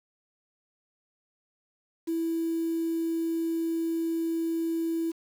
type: tone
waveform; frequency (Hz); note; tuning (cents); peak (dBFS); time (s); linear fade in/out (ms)
triangle; 329.6; E4; 0; -22; 2.07-5.12; 20
effects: tanh soft clip ceiling -24 dBFS + 8-bit